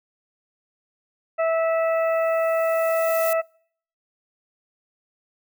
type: harmonic tone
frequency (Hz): 654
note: E5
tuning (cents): -14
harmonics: 1 / 2 / 3 / 4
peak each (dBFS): -19 / -28 / -33 / -36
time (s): 1.38-3.42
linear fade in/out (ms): 20
type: noise with exponential growth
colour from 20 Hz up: violet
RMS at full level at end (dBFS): -29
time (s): 1.39-3.33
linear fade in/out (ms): 1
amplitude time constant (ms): 420
effects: noise-tail reverb RT60 0.6 s tail -26 dB re dry